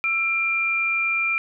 sine tone pair together, 1332.2 / 2384 Hz, E6 / D7, +18 / +25 cents, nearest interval minor seventh, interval 1007 cents, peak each -29 / -20 dBFS, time 0.04-1.38 s, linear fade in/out 0 ms, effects none

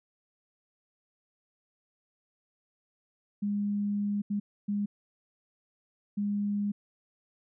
sine tone bursts at uneven times, 204.4 Hz, G#3, 27 cents flat, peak -27 dBFS, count 4, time 3.42-4.22 / 4.3-4.4 / 4.68-4.86 / 6.17-6.72 s, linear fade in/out 10 ms, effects none

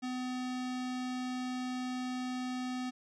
square tone with low-pass filter, 252.7 Hz, B3, 40 cents sharp, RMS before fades -37 dBFS, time 0.02-2.91 s, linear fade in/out 20 ms, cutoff 5900 Hz, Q 1.1, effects none

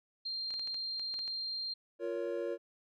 sine tone, 4186 Hz, C8, in tune, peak -35 dBFS, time 0.25-1.74 s, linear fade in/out 10 ms
clicks, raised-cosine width 0.2 ms, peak -33 dBFS, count 9, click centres 0.506 / 0.54 / 0.595 / 0.674 / 0.744 / 0.996 / 1.141 / 1.191 / 1.278 s
triangle chord, Bb minor, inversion second, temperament just, 349.6 / 466.2 / 559.4 Hz, F4 / Bb4 / Db5, +2 / 0 / +16 cents, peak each -36 dBFS, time 1.99-2.58 s, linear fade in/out 50 ms
effects MP3 96 kbps

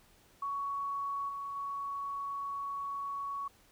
sine tone with level steps, 1118 Hz, C#6, 14 cents sharp, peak -33 / -37 / -35 dBFS, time 0.42-3.48 s, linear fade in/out 5 ms, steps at 1.28 / 1.55 s, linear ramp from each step 20 ms, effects pink hiss -64 dBFS RMS until 3.71 s

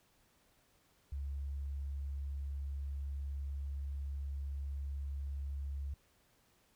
sine tone, 69.7 Hz, C#2, 10 cents sharp, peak -37 dBFS, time 1.12-5.94 s, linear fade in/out 5 ms, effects pink hiss -71 dBFS RMS until 6.75 s

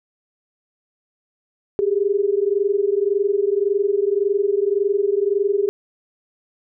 sine tone pair together, 392 / 413.8 Hz, G4 / G#4, 0 / -6 cents, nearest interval minor second, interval 94 cents, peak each -19 dBFS, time 1.79-5.69 s, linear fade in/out 0 ms, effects none

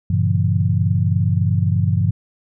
sine chord, G diminished seventh, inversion none, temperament just, 98 / 117.6 / 141.12 / 169.34 Hz, G2 / Bb2 / Db3 / Fb3, 0 / +16 / +31 / +47 cents, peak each -17 / -21 / -22 / -21 dBFS, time 0.1-2.11 s, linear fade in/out 5 ms, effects none

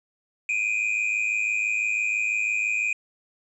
triangle tone pair together, 2383 / 2489 Hz, D7 / D#7, +25 / 0 cents, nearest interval minor second, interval 75 cents, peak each -25 / -23 dBFS, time 0.49-2.93 s, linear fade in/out 2 ms, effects resampled to 24000 Hz

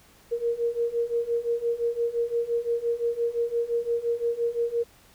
sine beating tone pair, 466.2 / 472 Hz, A#4 / A#4, 0 / +22 cents, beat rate 5.8 Hz, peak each -28 / -26 dBFS, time 0.31-4.84 s, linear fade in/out 20 ms, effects pink hiss -56 dBFS RMS until 5.14 s

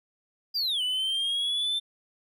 triangle linear two-way sweep, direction down then up, 4900 to 2960 to 3569 Hz, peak -24 dBFS, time 0.54-1.8 s, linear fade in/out 20 ms, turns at 0.82 s, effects none

